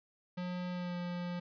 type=tone with pitch glide; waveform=square; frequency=179.5 to 176.31 Hz; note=F3 to F3; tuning=+48 to +17 cents; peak=-37 dBFS; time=0.37-1.4 s; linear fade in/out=10 ms; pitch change=-31 cents; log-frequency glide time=0.71-0.96 s; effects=resampled to 11025 Hz